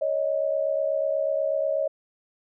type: tone pair together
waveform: sine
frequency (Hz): 556.8 / 625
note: C#5 / D#5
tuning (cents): +8 / +8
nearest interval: major second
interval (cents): 200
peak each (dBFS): -25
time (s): 0.01-1.88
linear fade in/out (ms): 10
effects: none